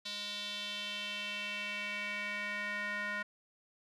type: tone with band-pass filter sweep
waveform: square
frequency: 206.1 Hz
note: G#3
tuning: 13 cents flat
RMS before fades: -39 dBFS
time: 0.05-3.23 s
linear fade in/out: 10 ms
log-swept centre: 3900 to 1700 Hz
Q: 3.6
effects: none